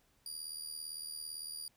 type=tone with amplitude modulation; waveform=25% pulse; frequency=4800 Hz; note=D8; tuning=37 cents sharp; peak=-34 dBFS; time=0.26-1.68 s; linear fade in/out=2 ms; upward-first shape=sine; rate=77.8 Hz; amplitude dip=70%; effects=pink hiss -72 dBFS RMS until 1.76 s